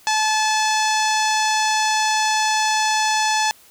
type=tone with low-pass filter; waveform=sawtooth; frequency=865 Hz; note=A5; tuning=30 cents flat; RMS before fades=-19 dBFS; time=0.07-3.51 s; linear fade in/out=0 ms; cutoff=6400 Hz; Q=2.4; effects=white hiss -50 dBFS RMS until 3.7 s